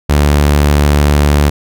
sawtooth tone, 73 Hz, D2, 10 cents flat, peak -3 dBFS, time 0.09-1.5 s, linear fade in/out 10 ms, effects none

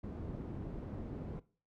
white low-pass noise, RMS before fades -43 dBFS, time 0.03-1.4 s, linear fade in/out 10 ms, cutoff 250 Hz, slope 12 dB/octave, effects noise-tail reverb RT60 0.4 s tail -19 dB re dry

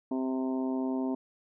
harmonic tone, 130.81 Hz, C3, in tune, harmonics 2 / 3 / 4 / 5 / 6 / 7 / 8, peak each -29 / -37 / -46 / -40 / -50 / -43 / -52 dBFS, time 0.11-1.15 s, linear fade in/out 5 ms, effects none

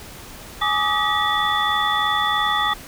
sine tone cluster, 836 / 1169 / 1252 / 1926 / 3465 Hz, G#5 / D6 / D#6 / B6 / A7, +11 / -8 / +10 / -44 / -27 cents, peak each -24 dBFS, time 0.61-2.74 s, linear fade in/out 10 ms, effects pink hiss -39 dBFS RMS until 2.87 s

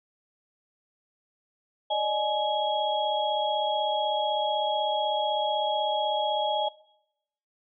sine tone cluster, 583 / 619 / 842 / 3308 Hz, D5 / D#5 / G#5 / G#7, -13 / -9 / +24 / -8 cents, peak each -33 / -29 / -27 / -31 dBFS, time 1.9-6.69 s, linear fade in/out 10 ms, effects noise-tail reverb RT60 0.8 s tail -21 dB re dry

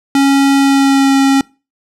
square tone with pitch glide, 275.9 to 272.4 Hz, C#4 to C#4, -8 to -30 cents, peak -8 dBFS, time 0.15-1.41 s, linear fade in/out 2 ms, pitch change -22 cents, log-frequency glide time 0.57-1.14 s, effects noise-tail reverb RT60 0.3 s tail -24 dB re dry + low-pass 10000 Hz 12 dB/octave

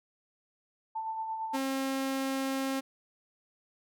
sine tone with tremolo, 887 Hz, A5, 14 cents sharp, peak -31 dBFS, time 0.95-1.57 s, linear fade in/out 10 ms, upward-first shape sine, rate 8.8 Hz, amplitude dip 40%
sawtooth tone, 268.4 Hz, C4, 44 cents sharp, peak -26 dBFS, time 1.53-2.81 s, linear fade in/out 20 ms
effects none

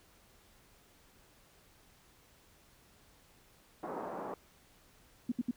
white band-pass noise, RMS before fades -41 dBFS, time 3.83-4.34 s, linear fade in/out 2 ms, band 190 to 1000 Hz, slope 24 dB/octave
sine tone bursts, 242.5 Hz, B3, 31 cents flat, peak -29 dBFS, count 3, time 5.29-5.511 s, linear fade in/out 5 ms, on 29 ms, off 67 ms
effects pink hiss -64 dBFS RMS until 5.56 s

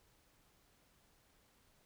silence, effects pink hiss -71 dBFS RMS until 1.85 s

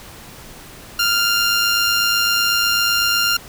15% pulse tone with amplitude modulation, 1396.9 Hz, F6, in tune, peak -7 dBFS, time 0.99-3.37 s, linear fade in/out 5 ms, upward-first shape sine, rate 108 Hz, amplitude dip 30%, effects pink hiss -39 dBFS RMS until 3.48 s

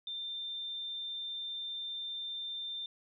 sine tone, 3585 Hz, A7, 32 cents sharp, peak -37 dBFS, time 0.07-2.86 s, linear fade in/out 2 ms, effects none

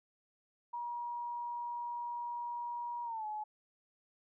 sine tone with pitch glide, 955 to 850.8 Hz, A#5 to G#5, +42 to +42 cents, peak -37 dBFS, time 0.73-3.44 s, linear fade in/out 10 ms, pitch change -200 cents, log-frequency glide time 3.04-3.26 s, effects none

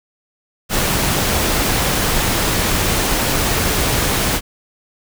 pink noise, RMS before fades -17 dBFS, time 0.69-4.41 s, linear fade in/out 50 ms, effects none

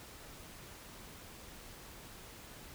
silence, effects pink hiss -52 dBFS RMS until 2.74 s

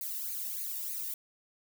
violet noise with flanger, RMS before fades -37 dBFS, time 0.01-1.14 s, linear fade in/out 2 ms, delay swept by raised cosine 0.45 to 1.11 ms, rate 3.3 Hz, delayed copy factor +0.95, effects none

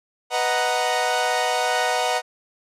sawtooth chord, B major seventh, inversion none, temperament equal, 493.9 / 622.3 / 740 / 932.3 Hz, B4 / D#5 / F#5 / A#5, 0 / 0 / 0 / 0 cents, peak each -23 / -23 / -19 / -23 dBFS, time 0.3-2.22 s, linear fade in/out 50 ms, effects low-pass 9000 Hz 12 dB/octave

